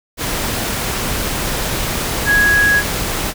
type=tone in noise; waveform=sine; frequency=1661.2 Hz; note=G#6; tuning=in tune; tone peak=-10 dBFS; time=2.25-2.83 s; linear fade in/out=50 ms; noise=pink; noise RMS=-20 dBFS; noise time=0.17-3.34 s; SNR=+7 dB; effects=none